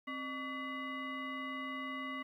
sine tone with frequency modulation, 1138 Hz, C#6, 45 cents sharp, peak -38 dBFS, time 0.07-2.23 s, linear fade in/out 10 ms, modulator 874 Hz, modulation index 1.4, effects 12-bit

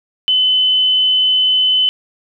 sine tone, 3028 Hz, F#7, 39 cents sharp, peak -10 dBFS, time 0.28-1.89 s, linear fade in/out 0 ms, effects none

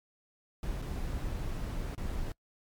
brown noise with dropouts, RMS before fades -35 dBFS, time 0.63-2.32 s, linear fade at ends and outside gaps 1 ms, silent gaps 0.818-0.822 / 1.949-1.978 s, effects noise-tail reverb RT60 0.1 s tail -23 dB re dry + MP3 96 kbps

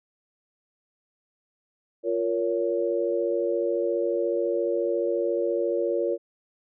sine chord, Bb minor, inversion second, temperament equal with one note detuned, 349.2 / 466.2 / 560.5 Hz, F4 / Bb4 / Db5, 0 / 0 / +19 cents, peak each -27 dBFS, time 2.03-6.18 s, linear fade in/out 50 ms, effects none

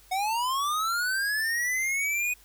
square linear sweep, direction up, 729 to 2494 Hz, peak -26 dBFS, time 0.11-2.34 s, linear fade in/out 10 ms, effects added 50 Hz sine -58 dBFS peak until 2.44 s + white hiss -57 dBFS RMS until 2.44 s

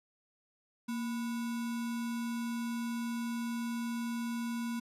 sine tone with sample-and-hold, 233.1 Hz, A#3, in tune, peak -33 dBFS, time 0.88-4.8 s, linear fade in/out 10 ms, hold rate 1225 Hz, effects resampled to 32000 Hz

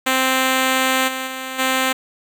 5% pulse tone with level steps, 261.3 Hz, C4, 2 cents flat, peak -4 / -12 / -15 / -5 dBFS, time 0.06-1.93 s, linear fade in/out 10 ms, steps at 1.07 / 1.26 / 1.58 s, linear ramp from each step 20 ms, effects none

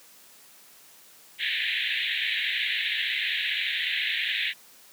pink band-pass noise, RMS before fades -28 dBFS, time 1.38-4.54 s, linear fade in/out 50 ms, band 1700 to 3900 Hz, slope 96 dB/octave, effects white hiss -53 dBFS RMS until 4.92 s + high-pass 150 Hz 12 dB/octave

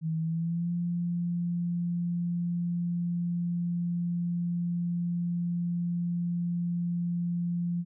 sine tone with pitch glide, 160.7 to 173.23 Hz, E3 to F3, -44 to -14 cents, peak -27 dBFS, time 0.01-7.85 s, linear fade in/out 50 ms, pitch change +130 cents, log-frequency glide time 0.18-0.71 s, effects none

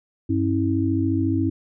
sine tone cluster, 97.5 / 268.8 / 323 Hz, G2 / C4 / E4, -9 / +47 / -35 cents, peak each -23 dBFS, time 0.29-1.5 s, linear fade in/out 10 ms, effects none

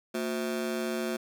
30% pulse ring-modulated tone, 294 Hz, D4, 2 cents sharp, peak -24 dBFS, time 0.14-1.17 s, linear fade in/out 10 ms, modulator 66.9 Hz, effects none

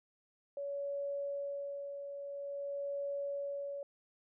sine tone with tremolo, 564 Hz, C#5, 30 cents sharp, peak -35 dBFS, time 0.57-3.83 s, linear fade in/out 2 ms, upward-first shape sine, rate 0.49 Hz, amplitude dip 50%, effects none

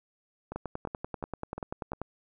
two click trains, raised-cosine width 1 ms, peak -23 / -20 dBFS, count 5 / 16, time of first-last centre 0.52-1.933 / 0.56-2.016 s, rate 2.83 / 10.3 Hz, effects none

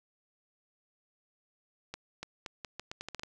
accelerating click train, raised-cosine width 0.2 ms, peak -22 dBFS, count 11, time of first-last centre 1.94-3.234 s, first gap 290 ms, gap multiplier 0.8, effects none

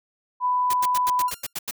sine tone, 995 Hz, B5, 13 cents sharp, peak -19 dBFS, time 0.4-1.31 s, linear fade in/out 50 ms
white noise bursts, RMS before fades -29 dBFS, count 9, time 0.7-1.711 s, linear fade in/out 5 ms, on 35 ms, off 87 ms
5% pulse tone with exponential decay, 1396.9 Hz, F6, in tune, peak -21 dBFS, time 1.28-1.53 s, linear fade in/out 2 ms, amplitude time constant 54 ms
effects none

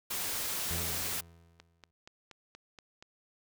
white noise, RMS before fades -35 dBFS, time 0.1-1.21 s, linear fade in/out 10 ms
30% pulse tone with exponential decay, 84.1 Hz, E2, 35 cents sharp, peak -32 dBFS, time 0.71-1.91 s, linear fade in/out 0 ms, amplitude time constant 260 ms
click train, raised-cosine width 0.2 ms, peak -32 dBFS, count 7, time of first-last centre 1.6-3.025 s, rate 4.21 Hz
effects none

